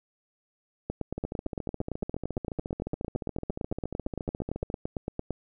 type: two click trains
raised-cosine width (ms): 2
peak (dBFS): -17 / -20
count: 40 / 51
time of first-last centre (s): 0.9-5.307 / 1.18-4.701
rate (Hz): 8.85 / 14.2
effects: none